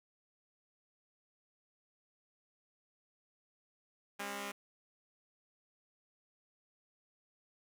5% pulse tone pair together, 202.5 / 270.3 Hz, G#3 / C#4, -43 / -44 cents, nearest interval perfect fourth, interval 499 cents, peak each -30 / -33 dBFS, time 4.19-4.52 s, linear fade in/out 10 ms, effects none

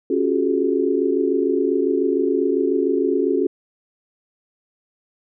sine tone cluster, 275.9 / 353.2 / 380.3 / 426.1 Hz, C#4 / F4 / F#4 / G#4, -8 / +20 / +48 / +44 cents, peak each -22 dBFS, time 0.1-3.47 s, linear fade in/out 5 ms, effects none

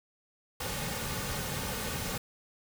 pink noise with comb filter, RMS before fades -35 dBFS, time 0.6-2.18 s, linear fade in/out 5 ms, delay 3 ms, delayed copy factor -0.6, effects none

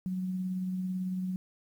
sine tone with tremolo, 185 Hz, F#3, in tune, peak -29 dBFS, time 0.06-1.36 s, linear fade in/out 0 ms, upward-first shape triangle, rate 18 Hz, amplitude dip 30%, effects 10-bit

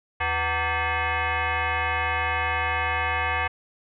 sine tone with frequency modulation, 493.9 Hz, B4, in tune, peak -22 dBFS, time 0.2-3.48 s, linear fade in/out 10 ms, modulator 414 Hz, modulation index 5, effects none

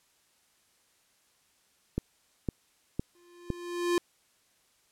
click train, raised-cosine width 3 ms, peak -16 dBFS, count 4, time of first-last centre 1.98-3.503 s, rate 1.97 Hz
square tone with exponential growth, 349.2 Hz, F4, in tune, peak -23 dBFS, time 3.15-3.98 s, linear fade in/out 1 ms, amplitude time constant 180 ms
effects white hiss -68 dBFS RMS until 4.91 s + low-pass 11000 Hz 12 dB/octave

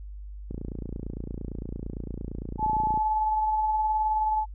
click train, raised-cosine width 3 ms, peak -22 dBFS, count 72, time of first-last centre 0.51-2.975 s, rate 28.8 Hz
sine tone with tremolo, 863 Hz, A5, 34 cents flat, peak -21 dBFS, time 2.58-4.46 s, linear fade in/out 50 ms, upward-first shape sine, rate 19 Hz, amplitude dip 30%
effects added 50 Hz sine -37 dBFS peak until 4.54 s

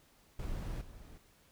brown noise with level steps, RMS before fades -39 / -51 dBFS, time 0.39-1.18 s, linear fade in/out 5 ms, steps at 0.81 s, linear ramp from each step 5 ms, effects pink hiss -66 dBFS RMS until 1.51 s

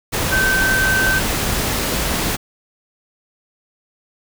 sine tone in noise, 1544 Hz, G6, 27 cents flat, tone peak -15 dBFS, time 0.31-1.2 s, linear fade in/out 20 ms, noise pink, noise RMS -20 dBFS, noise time 0.12-2.37 s, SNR +2 dB, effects none

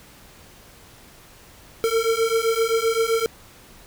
square beating tone pair, 449.3 / 457 Hz, A4 / A#4, +36 / -34 cents, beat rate 7.7 Hz, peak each -23 / -22 dBFS, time 1.84-3.26 s, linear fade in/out 0 ms, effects pink hiss -48 dBFS RMS until 3.86 s

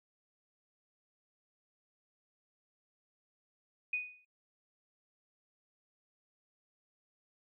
sine tone with exponential decay, 2483 Hz, D#7, 4 cents flat, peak -29 dBFS, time 3.93-4.25 s, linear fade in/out 5 ms, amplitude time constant 69 ms, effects noise-tail reverb RT60 0.1 s tail -24 dB re dry

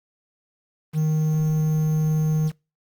triangle tone with quantisation, 155.56 Hz, D#3, in tune, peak -16 dBFS, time 0.93-2.52 s, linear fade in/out 50 ms, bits 7, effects noise-tail reverb RT60 0.3 s tail -26 dB re dry + Opus 24 kbps

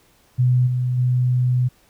sine tone with level steps, 125.3 Hz, B2, 25 cents sharp, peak -13 / -18 / -15 dBFS, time 0.38-1.69 s, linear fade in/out 20 ms, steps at 0.66 / 0.97 s, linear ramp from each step 20 ms, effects pink hiss -57 dBFS RMS until 1.89 s

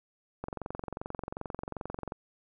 click train, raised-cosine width 1 ms, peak -22 dBFS, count 39, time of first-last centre 0.44-2.121 s, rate 22.6 Hz, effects none

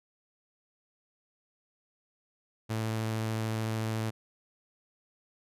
sawtooth tone, 110.8 Hz, A2, 13 cents sharp, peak -26 dBFS, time 2.69-4.11 s, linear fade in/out 20 ms, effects resampled to 32000 Hz

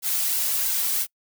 blue noise with flanger, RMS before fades -24 dBFS, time 0.02-1.07 s, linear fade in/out 50 ms, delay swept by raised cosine 1.6 to 3.3 ms, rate 3 Hz, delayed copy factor -0.8, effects noise-tail reverb RT60 0.1 s tail -25 dB re dry

